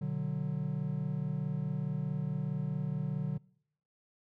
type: chord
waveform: triangle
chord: B minor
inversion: none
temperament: just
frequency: 123.47 / 148.16 / 185.21 Hz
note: B2 / D3 / F#3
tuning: 0 / +16 / +2 cents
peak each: -38 / -32 / -35 dBFS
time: 0.01-3.38 s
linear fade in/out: 10 ms
effects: noise-tail reverb RT60 0.7 s tail -25 dB re dry